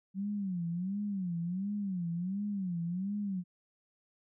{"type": "tone with vibrato", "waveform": "sine", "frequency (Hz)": 186.7, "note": "F#3", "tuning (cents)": 16, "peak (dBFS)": -32, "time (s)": [0.14, 3.44], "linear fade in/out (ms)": 50, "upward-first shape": "sine", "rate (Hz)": 1.4, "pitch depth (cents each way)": 180, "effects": []}